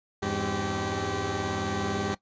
15% pulse tone cluster, 83 / 101.6 / 202.6 / 264.9 / 386.7 Hz, E2 / G#2 / G#3 / C4 / G4, +12 / -38 / -43 / +22 / -24 cents, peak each -30 / -27 / -31 / -33 / -25 dBFS, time 0.22-2.15 s, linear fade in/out 10 ms, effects noise-tail reverb RT60 0.1 s tail -18 dB re dry + resampled to 16000 Hz

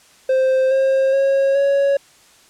triangle tone with pitch steps, 523.3 / 534.3 / 545.5 / 557 Hz, C5 / C5 / C#5 / C#5, 0 / +36 / -28 / +8 cents, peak -11 dBFS, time 0.29-1.97 s, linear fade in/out 5 ms, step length 420 ms, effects white hiss -50 dBFS RMS until 2.49 s + low-pass 9000 Hz 12 dB/octave

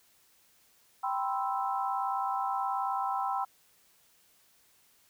sine chord, C major seventh, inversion second, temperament equal, 784 / 987.8 / 1046.5 / 1318.5 Hz, G5 / B5 / C6 / E6, 0 / 0 / 0 / 0 cents, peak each -32 / -35 / -36 / -36 dBFS, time 1.03-3.45 s, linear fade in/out 10 ms, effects white hiss -65 dBFS RMS until 5.09 s

